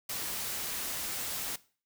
white noise, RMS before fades -36 dBFS, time 0.09-1.56 s, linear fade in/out 5 ms, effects noise-tail reverb RT60 0.4 s tail -19 dB re dry

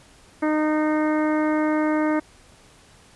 harmonic tone, 307 Hz, D#4, 23 cents flat, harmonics 1 / 2 / 3 / 4 / 5 / 6 / 7, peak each -20 / -26 / -30 / -32 / -34 / -36 / -37 dBFS, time 0.42-2.2 s, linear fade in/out 10 ms, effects pink hiss -52 dBFS RMS until 3.15 s + resampled to 24000 Hz

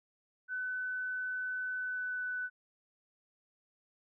sine tone with pitch glide, 1506 to 1495.6 Hz, F#6 to F#6, +30 to +18 cents, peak -34 dBFS, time 0.48-2.5 s, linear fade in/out 50 ms, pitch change -12 cents, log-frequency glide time 1.74-2.22 s, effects none

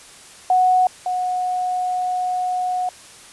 sine tone pair in turn, 737 / 730.6 Hz, F#5 / F#5, -7 / -22 cents, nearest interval unison, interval 15 cents, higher first, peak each -12 / -19 dBFS, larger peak first, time 0.5-0.87 / 1.06-2.89 s, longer second, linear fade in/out 2 ms, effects white hiss -43 dBFS RMS until 3.32 s + resampled to 24000 Hz

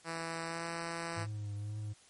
5% pulse tone with pitch glide, 165.1 to 167.6 Hz, E3 to E3, +3 to +29 cents, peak -26 dBFS, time 0.04-1.27 s, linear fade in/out 50 ms, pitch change +26 cents, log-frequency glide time 0.45-0.64 s
triangle tone with vibrato, 104.4 Hz, G#2, 10 cents sharp, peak -35 dBFS, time 1.16-1.94 s, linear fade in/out 20 ms, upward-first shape triangle, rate 2 Hz, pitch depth 43 cents each way
effects white hiss -62 dBFS RMS until 2.09 s + MP3 48 kbps

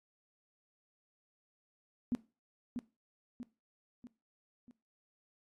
sine tone with echo, 241.9 Hz, B3, 36 cents flat, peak -29 dBFS, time 2.12-2.15 s, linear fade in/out 0 ms, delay 640 ms, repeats 4, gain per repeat -6 dB, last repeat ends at 4.71 s, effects noise-tail reverb RT60 0.3 s tail -19 dB re dry + AAC 32 kbps

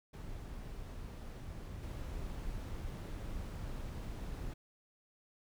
brown noise with level steps, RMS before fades -45 / -42 dBFS, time 0.13-4.54 s, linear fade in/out 10 ms, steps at 1.83 s, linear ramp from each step 2 ms, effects none

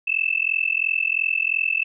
sine tone with amplitude modulation, 2637 Hz, E7, in tune, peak -15 dBFS, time 0.07-1.84 s, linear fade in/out 10 ms, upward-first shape sine, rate 42.9 Hz, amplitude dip 100%, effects none

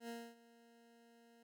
20% pulse tone with ADSR envelope, 233.1 Hz, A#3, in tune, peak -39 dBFS, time 0-1.43 s, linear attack 88 ms, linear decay 260 ms, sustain -20 dB, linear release 4 ms, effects none

